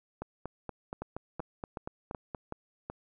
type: two click trains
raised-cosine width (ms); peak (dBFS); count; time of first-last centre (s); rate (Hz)
1; -23 / -23; 6 / 10; 1.02-2.9 / 0.22-2.348; 2.66 / 4.23
effects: none